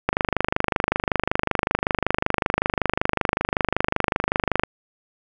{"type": "click train", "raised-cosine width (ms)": 0.5, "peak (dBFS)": -3, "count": 116, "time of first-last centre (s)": [0.09, 4.635], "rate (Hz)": 25.3, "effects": []}